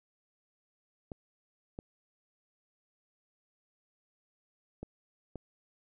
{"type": "clicks", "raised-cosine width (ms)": 2, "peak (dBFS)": -27, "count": 4, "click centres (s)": [1.118, 1.789, 4.83, 5.357], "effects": []}